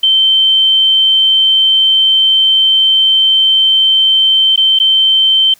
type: tone with dropouts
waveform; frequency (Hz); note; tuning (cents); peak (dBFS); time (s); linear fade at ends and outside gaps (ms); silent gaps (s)
sine; 3106; G7; -17; -6; 0.03-5.54; 5; 4.561-4.575 / 4.789-4.799
effects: white hiss -47 dBFS RMS until 5.59 s